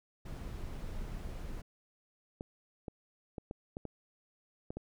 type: noise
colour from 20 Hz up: brown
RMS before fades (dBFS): -41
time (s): 0.25-1.62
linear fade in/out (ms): 10
type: clicks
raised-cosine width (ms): 2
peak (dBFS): -27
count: 8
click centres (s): 2.409 / 2.882 / 3.382 / 3.511 / 3.769 / 3.853 / 4.705 / 4.77
effects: none